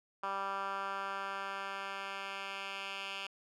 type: tone with band-pass filter sweep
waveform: 10% pulse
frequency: 196 Hz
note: G3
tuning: in tune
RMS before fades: -40 dBFS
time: 0.23-3.27 s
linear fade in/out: 5 ms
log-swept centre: 1200 to 2700 Hz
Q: 2.2
effects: none